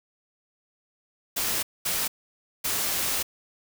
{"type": "noise bursts at uneven times", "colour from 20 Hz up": "white", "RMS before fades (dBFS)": -27, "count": 3, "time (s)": [[1.36, 1.63], [1.85, 2.08], [2.64, 3.23]], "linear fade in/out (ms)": 10, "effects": []}